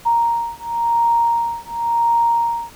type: beating tone pair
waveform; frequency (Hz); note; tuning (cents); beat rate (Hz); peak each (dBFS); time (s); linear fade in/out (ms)
sine; 932.3 / 933.24; A#5 / A#5; 0 / +2; 0.94; -18; 0.05-2.71; 20
effects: pink hiss -43 dBFS RMS until 2.75 s